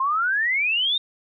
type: exponential sweep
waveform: sine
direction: up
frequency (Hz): 1039 to 3729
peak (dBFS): -19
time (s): 0-0.98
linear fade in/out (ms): 5
effects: none